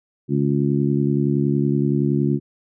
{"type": "harmonic tone", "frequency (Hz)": 70.7, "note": "C#2", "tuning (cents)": 35, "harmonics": [2, 3, 4, 5], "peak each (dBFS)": [-20, -22, -23, -24], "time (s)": [0.28, 2.4], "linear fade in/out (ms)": 50, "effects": []}